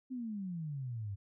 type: exponential sweep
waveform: sine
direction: down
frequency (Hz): 264 to 95.7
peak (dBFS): -37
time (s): 0.1-1.16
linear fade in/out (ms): 20
effects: none